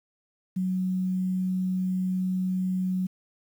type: tone with quantisation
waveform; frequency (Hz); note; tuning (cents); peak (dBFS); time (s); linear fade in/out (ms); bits
sine; 185.3; F#3; +3; -24; 0.56-3.07; 10; 9
effects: none